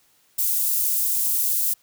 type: high-pass noise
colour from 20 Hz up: white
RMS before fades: -22 dBFS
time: 0.38-1.74 s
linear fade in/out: 10 ms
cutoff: 10000 Hz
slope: 12 dB/octave
effects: white hiss -61 dBFS RMS until 1.82 s